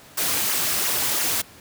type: noise with flanger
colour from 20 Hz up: white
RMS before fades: -23 dBFS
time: 0.17-1.42 s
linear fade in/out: 10 ms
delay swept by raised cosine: 0.23 to 5.63 ms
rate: 2.9 Hz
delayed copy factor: -0.6
effects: pink hiss -47 dBFS RMS until 1.6 s + high-pass 80 Hz 12 dB/octave